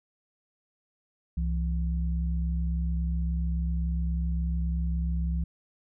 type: tone pair together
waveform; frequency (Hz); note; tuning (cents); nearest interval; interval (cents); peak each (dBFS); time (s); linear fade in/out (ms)
sine; 65.41 / 168.97; C2 / E3; 0 / +43; octave + major third; 1643; -26 / -32; 1.37-5.44; 5
effects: none